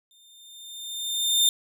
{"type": "tone with exponential growth", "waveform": "sawtooth", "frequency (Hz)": 3613, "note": "A7", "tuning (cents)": 45, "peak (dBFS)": -13, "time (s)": [0.11, 1.49], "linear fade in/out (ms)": 1, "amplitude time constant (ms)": 300, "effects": []}